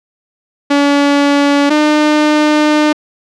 sawtooth tone pair in turn, 285 / 301.9 Hz, C#4 / D4, +48 / +48 cents, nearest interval minor second, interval 100 cents, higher second, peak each -4 dBFS, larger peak neither, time 0.7-1.7 / 1.7-2.93 s, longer second, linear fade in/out 10 ms, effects low-pass 5000 Hz 12 dB/octave

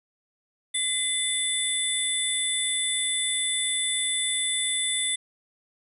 sine tone cluster, 2030 / 3513 / 8060 / 9810 Hz, B6 / A7 / B8 / D#9, +47 / -3 / +34 / -26 cents, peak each -33 / -27 / -33 / -28 dBFS, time 0.74-5.16 s, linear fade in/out 10 ms, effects none

